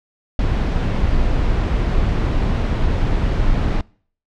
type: noise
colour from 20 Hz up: brown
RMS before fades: -17 dBFS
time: 0.39-3.81 s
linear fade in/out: 2 ms
effects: noise-tail reverb RT60 0.5 s tail -24 dB re dry + low-pass 4000 Hz 12 dB/octave